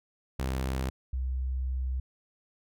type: tone pair in turn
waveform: sawtooth / sine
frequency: 65.41 / 64.4 Hz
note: C2 / C2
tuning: 0 / -27 cents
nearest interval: unison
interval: 27 cents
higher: first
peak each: -25 / -28 dBFS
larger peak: first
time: 0.39-0.9 / 1.13-2 s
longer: second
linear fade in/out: 5 ms
effects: none